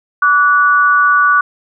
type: tone pair together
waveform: sine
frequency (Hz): 1154 / 1469.7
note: D6 / F#6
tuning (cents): -31 / -12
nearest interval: major third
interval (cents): 419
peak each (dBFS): -10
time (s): 0.22-1.41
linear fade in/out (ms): 5
effects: none